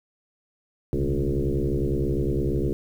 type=tone with frequency modulation; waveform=sine; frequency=142.7 Hz; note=D3; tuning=49 cents flat; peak=-21 dBFS; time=0.93-2.73 s; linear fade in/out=0 ms; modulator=68.6 Hz; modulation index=4.3; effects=9-bit